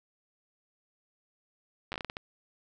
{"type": "slowing click train", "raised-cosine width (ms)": 0.3, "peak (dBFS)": -20, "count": 9, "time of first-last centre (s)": [1.92, 2.169], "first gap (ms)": 9, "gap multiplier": 1.34, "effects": []}